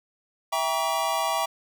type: chord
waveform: square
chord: E diminished seventh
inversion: none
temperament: just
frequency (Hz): 659.3 / 791.1 / 949.3 / 1139.2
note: E5 / G5 / Bb5 / Db6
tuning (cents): 0 / +16 / +31 / +47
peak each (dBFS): -30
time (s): 0.52-1.46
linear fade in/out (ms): 10
effects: none